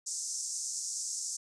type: band-pass noise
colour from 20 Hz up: pink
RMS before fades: -37 dBFS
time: 0.06-1.37 s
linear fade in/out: 10 ms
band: 5600 to 8500 Hz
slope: 48 dB/octave
effects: none